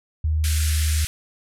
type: tone with pitch glide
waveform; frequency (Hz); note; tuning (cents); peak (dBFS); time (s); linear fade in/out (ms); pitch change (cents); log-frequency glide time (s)
sine; 77.78 to 76.98; D#2 to D#2; 0 to -18; -18; 0.24-1.05; 5; -18; 0.34-0.73
type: band-pass noise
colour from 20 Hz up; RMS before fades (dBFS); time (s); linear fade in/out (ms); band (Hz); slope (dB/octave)
white; -30; 0.44-1.07; 0; 1400 to 12000; 48
effects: none